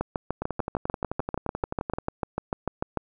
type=two click trains; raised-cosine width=1 ms; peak=-15 / -12 dBFS; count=19 / 21; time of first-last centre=0.42-1.985 / 0.01-2.973 s; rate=11.5 / 6.75 Hz; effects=none